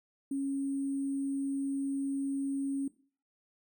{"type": "tone with sample-and-hold", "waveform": "sine", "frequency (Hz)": 275, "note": "C#4", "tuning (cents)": -14, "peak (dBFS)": -30, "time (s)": [0.31, 2.88], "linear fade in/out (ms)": 5, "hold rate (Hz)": 8820, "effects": ["noise-tail reverb RT60 0.4 s tail -17 dB re dry"]}